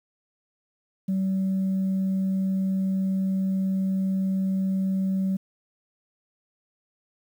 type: tone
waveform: sine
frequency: 190.9 Hz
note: G3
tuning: 46 cents flat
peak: -20 dBFS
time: 1.08-5.37 s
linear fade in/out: 10 ms
effects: tanh soft clip ceiling -20 dBFS + 9-bit